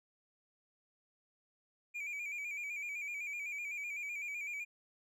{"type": "tone with vibrato", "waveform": "triangle", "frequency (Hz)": 2349, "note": "D7", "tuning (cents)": 0, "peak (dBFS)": -37, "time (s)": [1.94, 4.65], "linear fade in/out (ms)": 20, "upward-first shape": "square", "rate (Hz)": 7.9, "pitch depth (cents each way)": 49, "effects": []}